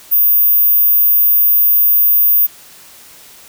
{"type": "tone", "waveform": "sine", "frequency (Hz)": 14920, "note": "A#9", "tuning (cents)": 0, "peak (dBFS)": -6, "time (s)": [0.11, 2.47], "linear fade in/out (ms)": 20, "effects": ["tanh soft clip ceiling -4 dBFS", "white hiss -40 dBFS RMS until 3.48 s"]}